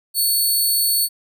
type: tone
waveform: 5% pulse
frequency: 4435 Hz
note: C#8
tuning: in tune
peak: -9 dBFS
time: 0.14-1.09 s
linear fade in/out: 50 ms
effects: none